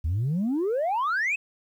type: exponential sweep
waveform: sine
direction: up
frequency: 73.42 to 2637 Hz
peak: -21 dBFS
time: 0.04-1.36 s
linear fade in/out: 10 ms
effects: tanh soft clip ceiling -21 dBFS + 10-bit